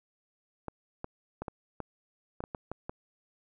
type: clicks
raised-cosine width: 1 ms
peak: -22 dBFS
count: 10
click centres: 0.683 / 1.044 / 1.42 / 1.482 / 1.803 / 2.405 / 2.439 / 2.548 / 2.716 / 2.895 s
effects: none